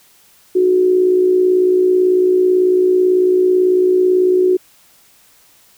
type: tone with amplitude modulation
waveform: sine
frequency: 367.4 Hz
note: F#4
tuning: 12 cents flat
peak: -7 dBFS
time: 0.55-4.57 s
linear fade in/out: 10 ms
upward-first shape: sine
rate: 58.1 Hz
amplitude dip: 50%
effects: white hiss -50 dBFS RMS until 5.77 s